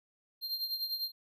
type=tone with tremolo; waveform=square; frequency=4186 Hz; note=C8; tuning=in tune; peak=-31 dBFS; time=0.41-1.12 s; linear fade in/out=50 ms; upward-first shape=triangle; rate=10 Hz; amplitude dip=75%; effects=none